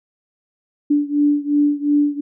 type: beating tone pair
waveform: sine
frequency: 290.6 / 293.4 Hz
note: D4 / D4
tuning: -18 / -2 cents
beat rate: 2.8 Hz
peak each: -16 / -18 dBFS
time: 0.9-2.21 s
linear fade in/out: 10 ms
effects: none